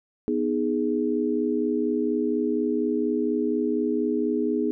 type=chord; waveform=sine; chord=G# minor; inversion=first; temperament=equal; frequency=246.9 / 311.1 / 415.3 Hz; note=B3 / D#4 / G#4; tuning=0 / 0 / 0 cents; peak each=-26 dBFS; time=0.28-4.71 s; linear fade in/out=0 ms; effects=none